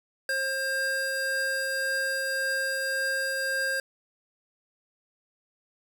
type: tone pair together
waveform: square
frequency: 534 / 1600.2 Hz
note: C5 / G6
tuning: +35 / +35 cents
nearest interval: octave + perfect fifth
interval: 1900 cents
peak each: -34 / -28 dBFS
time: 0.29-3.8 s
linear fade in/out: 2 ms
effects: none